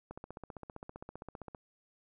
click train, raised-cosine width 1 ms, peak -30 dBFS, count 23, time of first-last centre 0.11-1.548 s, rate 15.3 Hz, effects none

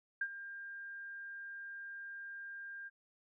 sine tone with ADSR envelope, 1600 Hz, G6, 35 cents sharp, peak -31 dBFS, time 0.21-2.9 s, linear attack 5 ms, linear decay 59 ms, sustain -13 dB, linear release 30 ms, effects none

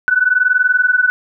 sine tone pair together, 1480 / 1500.7 Hz, F#6 / F#6, 0 / +24 cents, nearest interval unison, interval 24 cents, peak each -14 / -13 dBFS, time 0.08-1.1 s, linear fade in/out 0 ms, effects none

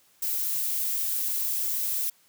violet noise, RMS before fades -28 dBFS, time 0.22-2.1 s, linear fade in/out 5 ms, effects white hiss -62 dBFS RMS until 2.28 s + high-pass 80 Hz 12 dB/octave

